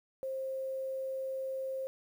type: tone with quantisation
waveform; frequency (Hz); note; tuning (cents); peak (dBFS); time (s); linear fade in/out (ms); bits
sine; 530; C5; +22; -34; 0.23-1.87; 0; 10
effects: none